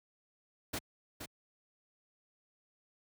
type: noise with echo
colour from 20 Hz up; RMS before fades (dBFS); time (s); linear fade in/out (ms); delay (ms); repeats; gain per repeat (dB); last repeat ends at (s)
pink; -37; 0.73-0.79; 10; 470; 1; -7; 1.26
effects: high-pass 60 Hz 12 dB/octave